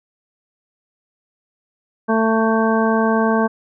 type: harmonic tone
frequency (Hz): 222.8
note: A3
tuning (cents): +22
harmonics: 1 / 2 / 3 / 4 / 5 / 7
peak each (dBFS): -17 / -20 / -22 / -23 / -24 / -25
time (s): 2.08-3.48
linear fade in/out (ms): 20
effects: none